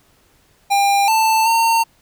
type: tone with pitch steps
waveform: square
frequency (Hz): 800 / 886 / 912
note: G5 / A5 / A#5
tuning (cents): +35 / +12 / -38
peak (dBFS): -13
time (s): 0.7-1.84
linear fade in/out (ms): 20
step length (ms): 380
effects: pink hiss -56 dBFS RMS until 2.01 s